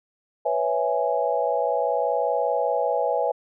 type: chord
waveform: sine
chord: C# minor seventh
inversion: third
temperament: equal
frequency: 493.9 / 554.4 / 659.3 / 830.6 Hz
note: B4 / C#5 / E5 / G#5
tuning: 0 / 0 / 0 / 0 cents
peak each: -26 dBFS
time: 0.45-3.32 s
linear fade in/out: 10 ms
effects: none